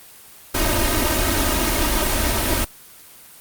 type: noise with comb filter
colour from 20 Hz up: pink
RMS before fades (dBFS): -19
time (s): 0.54-2.65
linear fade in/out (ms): 10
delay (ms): 3.2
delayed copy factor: +0.8
effects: white hiss -44 dBFS RMS until 3.4 s + Opus 24 kbps